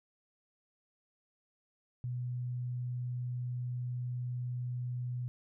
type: tone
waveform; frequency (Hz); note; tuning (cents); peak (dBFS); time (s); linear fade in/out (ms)
sine; 123.6; B2; +2; -34; 2.04-5.28; 0
effects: none